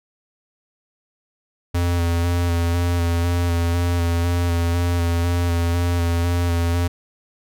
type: tone with vibrato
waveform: square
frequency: 86.1 Hz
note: F2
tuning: 24 cents flat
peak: -18 dBFS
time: 1.74-6.88 s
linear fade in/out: 10 ms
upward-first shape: square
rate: 2 Hz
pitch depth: 19 cents each way
effects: none